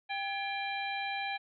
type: harmonic tone with a mistuned harmonic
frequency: 792 Hz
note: G5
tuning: 18 cents sharp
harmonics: 1 / 2 / 3 / 4 / 5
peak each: -36 / -41 / -38 / -45 / -44 dBFS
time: 0.09-1.38 s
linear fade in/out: 20 ms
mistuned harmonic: 2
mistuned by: +120 cents
effects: none